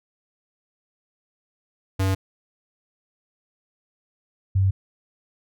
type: tone pair in turn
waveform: square / sine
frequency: 95.7 / 96.08 Hz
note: G2 / G2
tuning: -41 / -34 cents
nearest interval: unison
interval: 7 cents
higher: second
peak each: -20 / -16 dBFS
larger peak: second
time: 1.99-2.15 / 4.55-4.71 s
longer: neither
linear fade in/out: 10 ms
effects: none